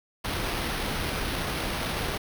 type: noise with sample-and-hold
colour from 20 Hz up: pink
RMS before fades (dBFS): -30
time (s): 0.24-2.18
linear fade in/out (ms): 10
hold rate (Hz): 7350
effects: none